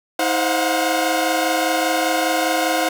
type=tone cluster; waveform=sawtooth; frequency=319.3 / 523 / 709 / 734 Hz; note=D#4 / C5 / F5 / F#5; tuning=+45 / -1 / +26 / -14 cents; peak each=-19 dBFS; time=0.19-2.89 s; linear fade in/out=5 ms; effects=none